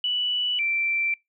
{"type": "tone pair in turn", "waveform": "sine", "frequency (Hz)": [2960, 2345], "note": ["F#7", "D7"], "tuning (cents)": [0, -3], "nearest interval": "major third", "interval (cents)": 403, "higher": "first", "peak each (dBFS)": -22, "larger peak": "neither", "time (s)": [[0.04, 0.59], [0.59, 1.14]], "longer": "neither", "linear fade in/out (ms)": 2, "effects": ["noise-tail reverb RT60 0.2 s tail -26 dB re dry"]}